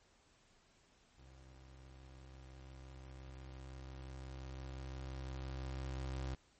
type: tone with level ramp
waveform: 30% pulse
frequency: 65.8 Hz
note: C2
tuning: 10 cents sharp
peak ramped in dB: -55 to -36 dBFS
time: 1.18-6.35 s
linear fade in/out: 5 ms
effects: pink hiss -70 dBFS RMS until 6.59 s + MP3 32 kbps